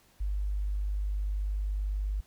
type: tone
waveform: sine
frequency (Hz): 50.1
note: G1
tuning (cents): +38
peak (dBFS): -28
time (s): 0.2-2.21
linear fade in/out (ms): 10
effects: pink hiss -63 dBFS RMS until 2.26 s